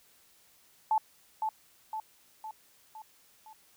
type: tone with echo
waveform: sine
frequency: 872 Hz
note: A5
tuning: 16 cents flat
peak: -23 dBFS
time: 0.91-0.98 s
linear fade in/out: 2 ms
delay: 510 ms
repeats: 5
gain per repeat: -5 dB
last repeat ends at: 3.53 s
effects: white hiss -63 dBFS RMS until 3.76 s